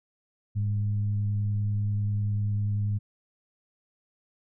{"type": "tone with frequency modulation", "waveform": "sine", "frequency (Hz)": 103.83, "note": "G#2", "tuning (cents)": 0, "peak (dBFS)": -24, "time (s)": [0.55, 2.99], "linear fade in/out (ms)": 20, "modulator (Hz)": 98.7, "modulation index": 0.34, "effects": []}